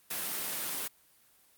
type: high-pass noise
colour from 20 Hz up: white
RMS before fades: -35 dBFS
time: 0.1-0.88 s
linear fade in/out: 10 ms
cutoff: 140 Hz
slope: 24 dB/octave
effects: white hiss -64 dBFS RMS until 1.57 s + Opus 32 kbps